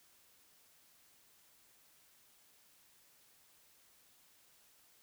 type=silence; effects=white hiss -67 dBFS RMS until 5.02 s